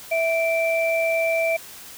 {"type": "tone pair together", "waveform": "sine", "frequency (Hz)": [657, 2341], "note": ["E5", "D7"], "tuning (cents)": [-6, -6], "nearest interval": "octave + minor seventh", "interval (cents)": 2200, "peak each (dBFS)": [-20, -24], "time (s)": [0.11, 1.57], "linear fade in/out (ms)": 10, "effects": ["white hiss -41 dBFS RMS until 1.97 s"]}